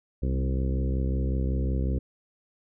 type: harmonic tone with a mistuned harmonic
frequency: 65.41 Hz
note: C2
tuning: in tune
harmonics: 1 / 2 / 3 / 4 / 5 / 6 / 7 / 8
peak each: -25 / -31 / -35 / -37 / -39 / -41 / -42 / -43 dBFS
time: 0.22-1.99 s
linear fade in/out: 10 ms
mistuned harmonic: 3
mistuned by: +22 cents
effects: none